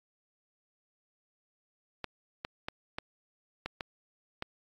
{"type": "clicks", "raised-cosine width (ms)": 0.3, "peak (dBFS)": -19, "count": 7, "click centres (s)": [2.043, 2.449, 2.685, 2.985, 3.66, 3.808, 4.424], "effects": ["AAC 48 kbps"]}